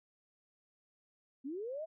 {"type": "linear sweep", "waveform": "sine", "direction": "up", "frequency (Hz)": [250.4, 659.3], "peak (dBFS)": -38, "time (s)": [1.44, 1.86], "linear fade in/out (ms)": 20, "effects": []}